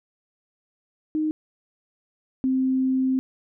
sine tone pair in turn, 309.5 / 261.2 Hz, D#4 / C4, -9 / -3 cents, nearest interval minor third, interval 294 cents, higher first, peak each -21 / -19 dBFS, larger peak second, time 1.15-1.31 / 2.44-3.19 s, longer second, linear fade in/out 0 ms, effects none

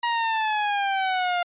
sawtooth exponential sweep, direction down, 954 to 698.5 Hz, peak -18 dBFS, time 0.03-1.43 s, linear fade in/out 5 ms, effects resampled to 8000 Hz

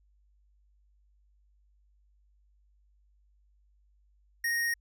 square tone, 1864.7 Hz, A#6, in tune, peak -28 dBFS, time 4.44-4.74 s, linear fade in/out 5 ms, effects added 50 Hz sine -63 dBFS peak until 4.8 s

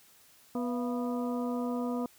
harmonic tone with a mistuned harmonic, 245.4 Hz, B3, 11 cents flat, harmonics 1 / 2 / 3 / 4 / 5, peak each -31 / -37 / -41 / -43 / -45 dBFS, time 0.55-2.06 s, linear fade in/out 2 ms, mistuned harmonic 3, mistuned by -110 cents, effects white hiss -60 dBFS RMS until 2.18 s

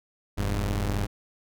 sawtooth tone pair together, 42.7 / 101.5 Hz, F1 / G#2, -38 / -39 cents, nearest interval octave + minor third, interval 1499 cents, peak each -24 dBFS, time 0.37-1.07 s, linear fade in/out 20 ms, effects none

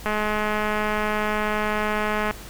click train, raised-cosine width 0.5 ms, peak -10 dBFS, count 478, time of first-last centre 0.06-2.31 s, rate 212 Hz, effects added 50 Hz sine -40 dBFS peak until 2.49 s + pink hiss -41 dBFS RMS until 2.49 s

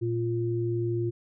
sine tone pair together, 116.2 / 348.2 Hz, A#2 / F4, -5 / -5 cents, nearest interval octave + perfect fifth, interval 1900 cents, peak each -28 dBFS, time 0.01-1.11 s, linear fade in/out 20 ms, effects none

